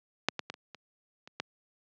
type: clicks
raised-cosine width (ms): 0.2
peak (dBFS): -6 / -14 / -18 / -29 / -27 / -29 / -13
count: 7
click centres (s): 0.286 / 0.393 / 0.5 / 0.541 / 0.747 / 1.275 / 1.4
effects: high-pass 150 Hz 12 dB/octave + low-pass 5000 Hz 12 dB/octave